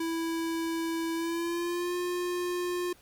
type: tone with pitch glide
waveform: square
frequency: 329.6 to 355.3 Hz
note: E4 to F4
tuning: 0 to +30 cents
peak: -30 dBFS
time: 0-2.93 s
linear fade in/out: 5 ms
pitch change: +130 cents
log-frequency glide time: 1.14-1.95 s
effects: pink hiss -59 dBFS RMS until 3.01 s